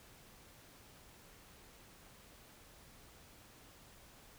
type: silence
effects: pink hiss -60 dBFS RMS until 4.38 s